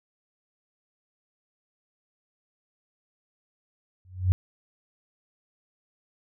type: tone with exponential growth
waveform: sine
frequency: 91.9 Hz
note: F#2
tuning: 11 cents flat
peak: -14 dBFS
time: 4.05-4.32 s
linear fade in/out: 0 ms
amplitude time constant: 58 ms
effects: none